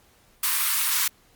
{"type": "high-pass noise", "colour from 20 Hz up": "white", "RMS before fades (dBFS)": -23, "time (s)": [0.43, 1.08], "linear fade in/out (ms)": 5, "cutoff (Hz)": 910, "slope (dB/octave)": 96, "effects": ["pink hiss -59 dBFS RMS until 1.35 s", "Opus 48 kbps"]}